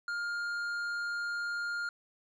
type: tone with tanh clipping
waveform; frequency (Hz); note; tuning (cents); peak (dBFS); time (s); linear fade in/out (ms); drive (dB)
triangle; 1409; F6; +15; -34; 0.08-1.89; 2; 12
effects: none